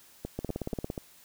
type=two click trains; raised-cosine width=2 ms; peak=-21 / -19 dBFS; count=4 / 10; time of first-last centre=0.25-0.978 / 0.39-0.901 s; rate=4.12 / 17.6 Hz; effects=white hiss -57 dBFS RMS until 1.24 s